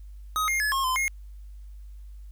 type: tone with pitch steps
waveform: square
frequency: 1259 / 2126 / 1707 / 1078 / 1028 / 2147 Hz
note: D#6 / C7 / G#6 / C#6 / C6 / C7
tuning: +20 / +27 / +47 / -49 / -31 / +44 cents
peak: -24 dBFS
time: 0.36-1.08 s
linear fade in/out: 0 ms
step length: 120 ms
effects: added 50 Hz sine -40 dBFS peak until 2.31 s + white hiss -69 dBFS RMS until 2.31 s